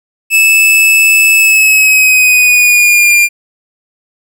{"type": "tone with pitch glide", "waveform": "45% pulse", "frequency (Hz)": [2618, 2401], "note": ["E7", "D7"], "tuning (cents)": [-13, 38], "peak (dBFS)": -4, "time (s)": [0.3, 3.29], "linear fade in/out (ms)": 50, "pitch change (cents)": -149, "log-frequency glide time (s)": [1.35, 3.13], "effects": []}